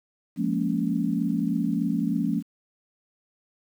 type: chord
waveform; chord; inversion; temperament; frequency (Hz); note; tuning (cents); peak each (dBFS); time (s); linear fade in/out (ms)
sine; Bb minor seventh; second; just; 174.81 / 209.8 / 233.1 / 279.7; F3 / Ab3 / Bb3 / Db4; +2 / +18 / 0 / +16; -28; 0.36-2.43; 50
effects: 9-bit